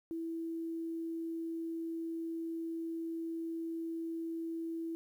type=tone; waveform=sine; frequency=329.6 Hz; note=E4; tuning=in tune; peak=-36 dBFS; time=0.11-4.95 s; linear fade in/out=0 ms; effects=11-bit